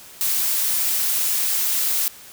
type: noise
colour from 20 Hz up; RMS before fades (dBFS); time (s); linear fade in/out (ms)
blue; -21; 0.21-2.08; 0
effects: white hiss -43 dBFS RMS until 2.32 s